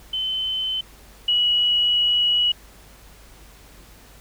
sine tone pair in turn, 3060 / 2924 Hz, G7 / F#7, -42 / -21 cents, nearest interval minor second, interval 79 cents, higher first, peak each -22 / -16 dBFS, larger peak second, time 0.13-0.81 / 1.28-2.52 s, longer second, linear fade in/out 5 ms, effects added 50 Hz sine -48 dBFS peak until 4.2 s + pink hiss -49 dBFS RMS until 4.2 s

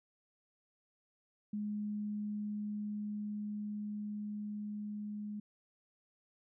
sine tone with level ramp, 208.8 Hz, G#3, 10 cents sharp, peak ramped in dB -35 to -39 dBFS, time 1.53-5.4 s, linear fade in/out 5 ms, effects none

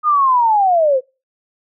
sine linear sweep, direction down, 1244.5 to 493.9 Hz, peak -10 dBFS, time 0.03-1.01 s, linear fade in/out 50 ms, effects noise-tail reverb RT60 0.3 s tail -26 dB re dry

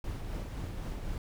brown noise with tremolo, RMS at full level -36 dBFS, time 0.04-1.18 s, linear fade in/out 2 ms, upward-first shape triangle, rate 3.9 Hz, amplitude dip 35%, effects none

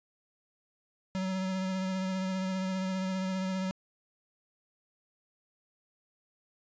square tone with vibrato, 188.3 Hz, F#3, 31 cents sharp, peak -31 dBFS, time 1.15-3.71 s, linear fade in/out 0 ms, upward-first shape triangle, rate 15 Hz, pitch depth 25 cents each way, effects resampled to 16000 Hz

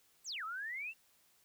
sine exponential two-way sweep, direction down then up, 8600 to 1244.5 to 2783 Hz, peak -39 dBFS, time 0.24-0.94 s, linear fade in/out 50 ms, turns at 0.44 s, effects white hiss -70 dBFS RMS until 1.44 s

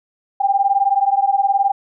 sine beating tone pair, 784 / 803 Hz, G5 / G5, 0 / +41 cents, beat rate 19 Hz, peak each -16 dBFS, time 0.4-1.72 s, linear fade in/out 10 ms, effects none

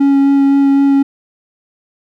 triangle tone with vibrato, 277.2 Hz, C#4, in tune, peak -5 dBFS, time 0-1.03 s, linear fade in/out 10 ms, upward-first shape sine, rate 3.9 Hz, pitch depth 9 cents each way, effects none

